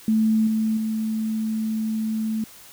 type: tone with level steps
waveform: sine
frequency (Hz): 219.5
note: A3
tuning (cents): -4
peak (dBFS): -16 / -19 / -22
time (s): 0.08-2.44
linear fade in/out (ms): 2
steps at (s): 0.47 / 0.77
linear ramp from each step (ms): 2
effects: white hiss -46 dBFS RMS until 2.72 s